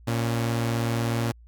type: tone pair together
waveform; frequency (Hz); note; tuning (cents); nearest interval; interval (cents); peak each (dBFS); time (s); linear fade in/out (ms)
sawtooth; 116.54 / 277.3; A#2 / C#4; 0 / +1; octave + minor third; 1501; -20 / -29; 0.07-1.32; 10
effects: added 58 Hz sine -47 dBFS peak until 1.47 s